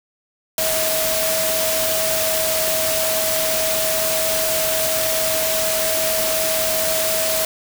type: tone in noise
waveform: sine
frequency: 640 Hz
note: D#5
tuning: 49 cents sharp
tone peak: -22 dBFS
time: 0.58-7.45 s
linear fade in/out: 2 ms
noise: white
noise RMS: -21 dBFS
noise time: 0.58-7.45 s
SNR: -4 dB
effects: none